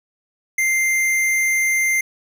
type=tone with hard clipping; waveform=sine; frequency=2093 Hz; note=C7; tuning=in tune; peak=-17 dBFS; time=0.58-2.01 s; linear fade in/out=5 ms; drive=16 dB; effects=none